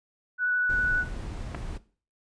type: tone with vibrato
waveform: sine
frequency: 1479 Hz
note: F#6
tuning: 1 cent flat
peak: -23 dBFS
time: 0.38-1.05 s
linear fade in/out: 50 ms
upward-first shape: sine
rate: 12 Hz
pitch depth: 10 cents each way
type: noise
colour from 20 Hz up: brown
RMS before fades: -35 dBFS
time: 0.69-1.78 s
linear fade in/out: 10 ms
type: clicks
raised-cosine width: 0.5 ms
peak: -21 dBFS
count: 2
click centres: 1.547 / 1.55 s
effects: noise-tail reverb RT60 0.4 s tail -17 dB re dry + resampled to 22050 Hz